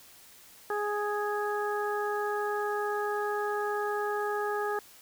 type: harmonic tone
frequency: 415.3 Hz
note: G#4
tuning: in tune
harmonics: 1 / 2 / 3 / 4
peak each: -31 / -34 / -36 / -37 dBFS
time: 0.7-4.79 s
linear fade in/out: 2 ms
effects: white hiss -54 dBFS RMS until 5.01 s